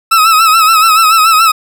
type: tone with vibrato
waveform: 40% pulse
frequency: 1300 Hz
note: E6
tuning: 24 cents flat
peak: -4 dBFS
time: 0.11-1.52 s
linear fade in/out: 10 ms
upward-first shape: sine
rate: 7 Hz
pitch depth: 65 cents each way
effects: none